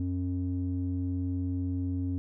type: tone with low-pass filter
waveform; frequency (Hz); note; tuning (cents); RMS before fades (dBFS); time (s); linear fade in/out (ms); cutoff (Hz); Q
square; 90.4; F#2; -40; -31; 0-2.18; 0; 240; 5.5
effects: none